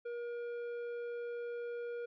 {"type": "tone with tanh clipping", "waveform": "sine", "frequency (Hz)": 476, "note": "A#4", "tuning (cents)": 36, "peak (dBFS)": -40, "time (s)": [0.05, 2.06], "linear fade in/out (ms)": 10, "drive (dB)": 9, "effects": []}